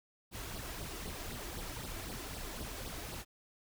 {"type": "noise with flanger", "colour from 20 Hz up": "pink", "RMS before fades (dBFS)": -43, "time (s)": [0.31, 3.25], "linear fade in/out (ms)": 50, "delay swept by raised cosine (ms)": [0.21, 3.11], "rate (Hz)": 3.9, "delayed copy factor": 0.65, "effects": []}